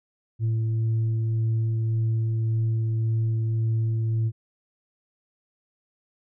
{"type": "tone with frequency modulation", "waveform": "sine", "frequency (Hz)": 112.1, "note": "A2", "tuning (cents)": 33, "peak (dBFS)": -21, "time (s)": [0.39, 4.32], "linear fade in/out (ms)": 50, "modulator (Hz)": 226, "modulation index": 0.2, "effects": []}